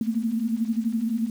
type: tone cluster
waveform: sine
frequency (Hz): 221.1 / 232.6 / 245.5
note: A3 / A#3 / B3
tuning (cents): +9 / -4 / -10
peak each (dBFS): -25 / -27 / -32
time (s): 0.01-1.3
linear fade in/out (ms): 2
effects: 8-bit